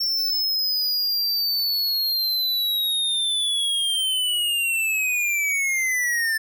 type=linear sweep; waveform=square; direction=down; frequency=5430 to 1760 Hz; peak=-21 dBFS; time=0-6.38 s; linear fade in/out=10 ms; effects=10-bit